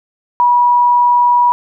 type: tone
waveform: sine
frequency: 970 Hz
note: B5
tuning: 31 cents flat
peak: -7 dBFS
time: 0.4-1.52 s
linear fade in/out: 0 ms
effects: none